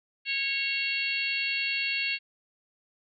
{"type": "harmonic tone", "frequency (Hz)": 549, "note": "C#5", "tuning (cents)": -17, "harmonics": [3, 4, 5, 6, 7, 8], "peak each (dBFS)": [-40, -33, -29, -38, -40, -35], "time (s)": [0.25, 2.19], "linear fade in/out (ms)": 50, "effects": []}